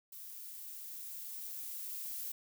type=noise with level ramp; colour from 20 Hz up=violet; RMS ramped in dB=-49 to -41 dBFS; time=0.12-2.32 s; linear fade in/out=5 ms; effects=none